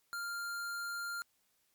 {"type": "tone", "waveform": "square", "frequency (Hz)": 1396.9, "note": "F6", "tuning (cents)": 0, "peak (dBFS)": -38, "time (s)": [0.13, 1.22], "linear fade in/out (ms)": 0, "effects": ["white hiss -75 dBFS RMS until 1.74 s", "MP3 96 kbps"]}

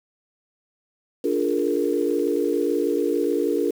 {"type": "chord", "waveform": "sine", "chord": "Bb dominant seventh", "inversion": "first", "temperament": "just", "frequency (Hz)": [291.4, 349.6, 419.5, 466.2], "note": ["D4", "F4", "Ab4", "Bb4"], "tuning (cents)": [-13, 2, 17, 0], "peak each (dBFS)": -25, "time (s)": [1.24, 3.71], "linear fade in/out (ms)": 5, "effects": ["7-bit"]}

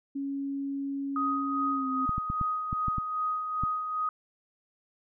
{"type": "tone with pitch glide", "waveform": "sine", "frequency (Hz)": [277.2, 263.8], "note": ["C#4", "C4"], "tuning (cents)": [0, 14], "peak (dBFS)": -30, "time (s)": [0.15, 2.06], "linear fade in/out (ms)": 10, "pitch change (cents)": -86, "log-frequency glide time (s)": [1.72, 1.88]}
{"type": "tone with tremolo", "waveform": "sine", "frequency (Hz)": 1251, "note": "D#6", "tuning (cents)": 9, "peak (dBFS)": -26, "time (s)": [1.16, 4.09], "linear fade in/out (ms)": 2, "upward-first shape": "sine", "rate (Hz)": 2.5, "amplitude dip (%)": 45}
{"type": "clicks", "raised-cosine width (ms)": 5, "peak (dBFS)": -20, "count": 8, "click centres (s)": [2.093, 2.181, 2.301, 2.413, 2.729, 2.883, 2.983, 3.636]}
{"effects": []}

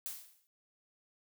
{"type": "noise with exponential decay", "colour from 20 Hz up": "blue", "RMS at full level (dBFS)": -38, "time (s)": [0.06, 0.47], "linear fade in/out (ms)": 0, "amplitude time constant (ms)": 87, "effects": []}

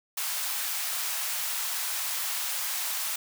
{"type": "high-pass noise", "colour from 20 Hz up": "white", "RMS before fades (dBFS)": -31, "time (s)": [0.17, 3.16], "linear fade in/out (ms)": 5, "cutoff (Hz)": 720, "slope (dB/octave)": 24, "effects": []}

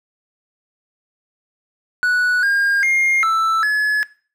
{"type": "tone with pitch steps", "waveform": "triangle", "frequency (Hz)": [1475, 1614, 2127, 1323, 1704], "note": ["F#6", "G#6", "C7", "E6", "G#6"], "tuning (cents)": [-6, -50, 28, 6, 44], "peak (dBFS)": -12, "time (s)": [2.03, 4.03], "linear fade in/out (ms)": 0, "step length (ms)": 400, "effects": ["noise-tail reverb RT60 0.4 s tail -20 dB re dry"]}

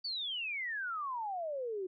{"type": "exponential sweep", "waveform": "sine", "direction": "down", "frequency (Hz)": [4643, 359.6], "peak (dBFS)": -35, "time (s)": [0.04, 1.87], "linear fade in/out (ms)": 10, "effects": []}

